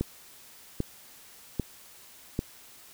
click train, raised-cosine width 3 ms, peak -14 dBFS, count 4, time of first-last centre 0.01-2.391 s, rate 1.26 Hz, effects white hiss -52 dBFS RMS until 2.93 s

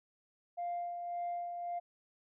sine tone with tremolo, 698.5 Hz, F5, in tune, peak -33 dBFS, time 0.57-1.8 s, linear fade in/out 20 ms, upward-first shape sine, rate 1.8 Hz, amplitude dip 45%, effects tanh soft clip ceiling -32 dBFS

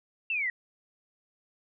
sine linear sweep, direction down, 2739 to 1874 Hz, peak -27 dBFS, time 0.3-0.5 s, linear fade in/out 2 ms, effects none

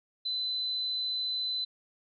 sine tone, 4023 Hz, B7, 31 cents sharp, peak -29 dBFS, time 0.25-1.65 s, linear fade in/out 10 ms, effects MP3 96 kbps

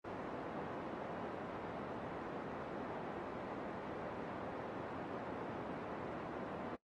pink band-pass noise, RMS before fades -45 dBFS, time 0.04-6.76 s, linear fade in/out 10 ms, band 220 to 1000 Hz, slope 12 dB/octave, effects noise-tail reverb RT60 0.1 s tail -18 dB re dry + AAC 32 kbps

